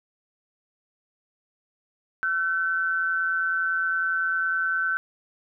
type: tone pair together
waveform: sine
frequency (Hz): 1354 / 1523.8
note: E6 / G6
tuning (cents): +46 / -49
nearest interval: major second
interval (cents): 205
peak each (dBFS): -29 / -23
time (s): 2.23-4.97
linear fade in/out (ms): 0
effects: none